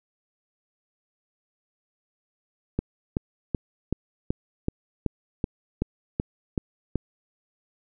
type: click train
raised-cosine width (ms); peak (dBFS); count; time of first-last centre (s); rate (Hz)
3; -11; 12; 2.79-6.957; 2.64
effects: none